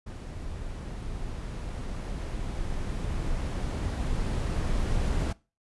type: noise with level ramp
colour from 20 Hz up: brown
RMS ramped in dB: -38 to -26 dBFS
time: 0.06-5.33 s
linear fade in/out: 10 ms
effects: noise-tail reverb RT60 0.3 s tail -21 dB re dry + resampled to 24000 Hz